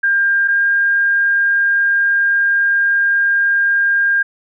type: tone pair in turn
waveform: sine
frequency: 1600 / 1607.4 Hz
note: G6 / G6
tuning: +35 / +43 cents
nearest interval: unison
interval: 8 cents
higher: second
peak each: -11 dBFS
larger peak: neither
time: 0.03-0.48 / 0.48-4.23 s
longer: second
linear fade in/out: 10 ms
effects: none